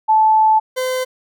sine / 40% pulse tone pair in turn, 872 / 512.8 Hz, A5 / C5, -16 / -35 cents, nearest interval major sixth, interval 919 cents, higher first, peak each -9 / -17 dBFS, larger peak first, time 0.08-0.6 / 0.76-1.05 s, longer first, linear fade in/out 20 ms, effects none

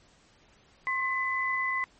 sine tone pair together, 1064.4 / 2008 Hz, C6 / B6, +29 / +28 cents, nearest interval major seventh, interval 1099 cents, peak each -31 / -28 dBFS, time 0.87-1.84 s, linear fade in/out 0 ms, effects pink hiss -61 dBFS RMS until 1.99 s + MP3 32 kbps

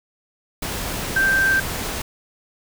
sine tone in noise, 1568 Hz, G6, in tune, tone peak -15 dBFS, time 1.16-1.6 s, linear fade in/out 5 ms, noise pink, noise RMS -27 dBFS, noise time 0.62-2.02 s, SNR +9 dB, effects none

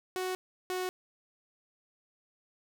sawtooth tone pair in turn, 370 / 367.9 Hz, F#4 / F#4, 0 / -10 cents, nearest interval unison, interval 10 cents, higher first, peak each -28 dBFS, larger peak neither, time 0.16-0.35 / 0.7-0.89 s, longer neither, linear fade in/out 0 ms, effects none

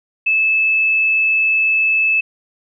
sine tone, 2614 Hz, E7, 15 cents flat, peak -12 dBFS, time 0.26-2.21 s, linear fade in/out 10 ms, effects none

